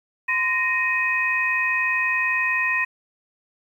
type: tone cluster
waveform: sine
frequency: 1030 / 1862 / 2513 Hz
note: C6 / A#6 / D#7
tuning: -28 / -2 / +17 cents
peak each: -28 / -22 / -23 dBFS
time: 0.28-2.85 s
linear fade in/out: 10 ms
effects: 9-bit